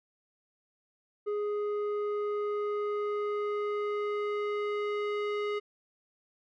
square tone with low-pass filter sweep, 415.3 Hz, G#4, in tune, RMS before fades -32 dBFS, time 1.26-5.6 s, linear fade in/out 20 ms, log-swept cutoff 890 to 2600 Hz, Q 1.2, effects none

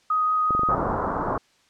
sine tone with vibrato, 1251 Hz, D#6, 9 cents sharp, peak -19 dBFS, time 0.1-0.75 s, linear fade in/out 5 ms, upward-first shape triangle, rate 5.4 Hz, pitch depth 8 cents each way
clicks, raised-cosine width 2 ms, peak -16 dBFS, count 11, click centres 0.507 / 0.55 / 0.594 / 0.634 / 0.688 / 0.747 / 0.781 / 0.829 / 0.868 / 0.905 / 0.961 s
white low-pass noise, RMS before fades -26 dBFS, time 0.69-1.38 s, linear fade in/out 5 ms, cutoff 1300 Hz, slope 48 dB/octave
effects white hiss -61 dBFS RMS until 1.69 s + low-pass 6000 Hz 12 dB/octave

